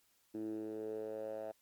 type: tone with band-pass filter sweep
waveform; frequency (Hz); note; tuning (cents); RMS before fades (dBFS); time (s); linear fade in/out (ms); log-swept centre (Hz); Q
10% pulse; 108.7; A2; -21; -42; 0.34-1.52; 10; 300 to 640; 5
effects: white hiss -73 dBFS RMS until 1.61 s + MP3 96 kbps